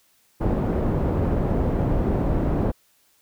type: low-pass noise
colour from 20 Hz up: pink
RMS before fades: -22 dBFS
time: 0.4-2.72 s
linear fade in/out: 20 ms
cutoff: 570 Hz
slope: 12 dB/octave
effects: white hiss -62 dBFS RMS until 3.21 s